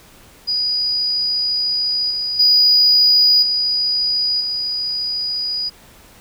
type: tone with level steps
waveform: sine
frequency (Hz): 4917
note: D#8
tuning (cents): -21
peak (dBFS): -16 / -19 / -8 / -15 / -19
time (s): 0.47-5.7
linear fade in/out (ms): 20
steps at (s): 2.1 / 2.39 / 3.42 / 4.4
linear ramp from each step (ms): 10
effects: tanh soft clip ceiling -5 dBFS + pink hiss -46 dBFS RMS until 6.2 s